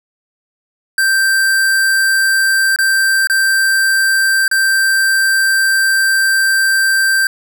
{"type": "tone with dropouts", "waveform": "square", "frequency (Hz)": 1568, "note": "G6", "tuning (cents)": 0, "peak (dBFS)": -11, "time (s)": [0.98, 7.27], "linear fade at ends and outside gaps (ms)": 2, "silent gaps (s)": [[2.761, 2.787], [3.272, 3.298], [4.48, 4.513]], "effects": []}